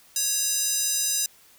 square tone with high-pass filter, 554.4 Hz, C#5, in tune, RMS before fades -25 dBFS, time 0.16-1.26 s, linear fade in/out 2 ms, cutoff 6400 Hz, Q 1.9, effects white hiss -55 dBFS RMS until 1.58 s

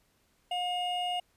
triangle tone pair together, 716.8 / 2854 Hz, F5 / F7, +45 / +37 cents, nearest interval 2 octaves, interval 2392 cents, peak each -29 / -33 dBFS, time 0.51-1.2 s, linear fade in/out 5 ms, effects pink hiss -70 dBFS RMS until 1.36 s + resampled to 32000 Hz

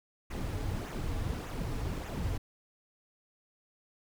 brown noise with flanger, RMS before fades -35 dBFS, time 0.3-2.38 s, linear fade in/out 10 ms, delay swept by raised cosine 0.21 to 5.61 ms, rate 1.7 Hz, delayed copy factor -0.55, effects none

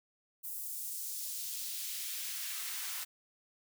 white noise with high-pass filter sweep, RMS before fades -40 dBFS, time 0.43-3.05 s, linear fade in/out 20 ms, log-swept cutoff 11000 to 1100 Hz, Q 0.89, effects none

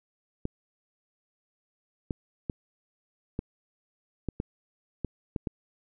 clicks, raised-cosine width 3 ms, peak -17 dBFS, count 9, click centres 0.454 / 2.108 / 2.498 / 3.391 / 4.287 / 4.401 / 5.047 / 5.362 / 5.472 s, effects none

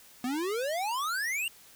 square exponential sweep, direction up, 239.5 to 2874 Hz, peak -30 dBFS, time 0.24-1.48 s, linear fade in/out 2 ms, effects white hiss -55 dBFS RMS until 1.75 s

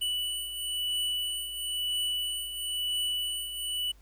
square beating tone pair, 2962 / 2963 Hz, F#7 / F#7, +1 / +2 cents, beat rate 1 Hz, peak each -38 / -31 dBFS, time 0.01-3.92 s, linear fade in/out 10 ms, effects added 50 Hz sine -53 dBFS peak until 4.01 s + pink hiss -64 dBFS RMS until 4.01 s

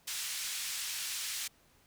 white band-pass noise, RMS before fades -38 dBFS, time 0.07-1.48 s, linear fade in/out 10 ms, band 2000 to 8600 Hz, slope 12 dB/octave, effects pink hiss -66 dBFS RMS until 1.86 s

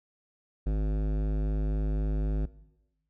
sine tone with hard clipping, 51.91 Hz, G#1, in tune, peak -27 dBFS, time 0.66-2.46 s, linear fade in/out 10 ms, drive 16 dB, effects noise-tail reverb RT60 1.0 s tail -19 dB re dry

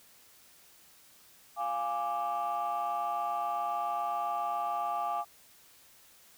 sine chord, D diminished, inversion first, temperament equal with one note detuned, 698.5 / 825.8 / 1174.7 Hz, F5 / Ab5 / D6, 0 / -10 / 0 cents, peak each -33 dBFS, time 1.56-5.25 s, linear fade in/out 50 ms, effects tanh soft clip ceiling -25 dBFS + white hiss -59 dBFS RMS until 6.37 s

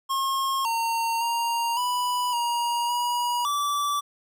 square tone with pitch steps, 1078 / 917 / 934 / 987 / 949 / 965 / 1159 Hz, C#6 / A#5 / A#5 / B5 / A#5 / B5 / D6, -49 / -29 / +3 / -1 / +31 / -40 / -23 cents, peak -24 dBFS, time 0.09-4.01 s, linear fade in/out 20 ms, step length 560 ms, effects none

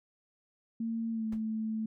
sine tone with pitch glide, 227.4 to 219.7 Hz, A#3 to A3, -43 to -2 cents, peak -31 dBFS, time 0.8-1.86 s, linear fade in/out 5 ms, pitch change -59 cents, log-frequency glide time 1.12-1.26 s
brown noise with exponential decay, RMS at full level -40 dBFS, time 1.32-1.43 s, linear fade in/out 5 ms, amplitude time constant 22 ms
effects none

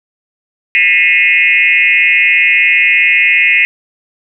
sine tone with frequency modulation, 2304 Hz, D7, 34 cents flat, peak -6 dBFS, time 0.75-3.65 s, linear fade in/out 0 ms, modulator 163 Hz, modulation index 2.2, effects none

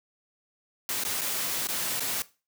white noise with dropouts, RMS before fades -30 dBFS, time 0.89-2.22 s, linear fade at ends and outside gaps 1 ms, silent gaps 1.037-1.05 / 1.211-1.216 / 1.671-1.687 / 1.996-2.005 s, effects noise-tail reverb RT60 0.3 s tail -18 dB re dry + high-pass 100 Hz 12 dB/octave

